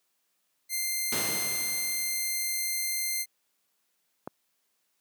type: tone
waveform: 5% pulse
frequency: 2093 Hz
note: C7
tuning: in tune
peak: -18 dBFS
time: 0.69-3.26 s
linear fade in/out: 50 ms
type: noise with exponential decay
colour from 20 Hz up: pink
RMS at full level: -30 dBFS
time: 1.12-2.69 s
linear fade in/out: 5 ms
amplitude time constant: 340 ms
type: click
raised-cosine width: 1 ms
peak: -21 dBFS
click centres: 4.275 s
effects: white hiss -75 dBFS RMS until 5 s + high-pass 150 Hz 12 dB/octave